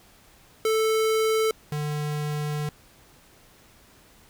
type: tone pair in turn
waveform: square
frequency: 440 / 149.18 Hz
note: A4 / D3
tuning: 0 / +27 cents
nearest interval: octave + perfect fifth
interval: 1873 cents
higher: first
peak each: -21 / -27 dBFS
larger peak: first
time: 0.65-1.51 / 1.72-2.69 s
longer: second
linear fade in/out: 2 ms
effects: pink hiss -55 dBFS RMS until 4.29 s